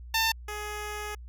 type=tone pair in turn; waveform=10% pulse; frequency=897 / 419.1 Hz; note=A5 / G#4; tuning=+33 / +16 cents; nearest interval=octave + minor second; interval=1317 cents; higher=first; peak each=-15 / -26 dBFS; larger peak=first; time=0.14-0.32 / 0.48-1.15 s; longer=second; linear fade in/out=5 ms; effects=added 60 Hz sine -41 dBFS peak until 1.28 s